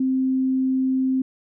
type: tone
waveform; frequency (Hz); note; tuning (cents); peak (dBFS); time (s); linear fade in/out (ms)
sine; 261.6; C4; 0; -18; 0-1.22; 5
effects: none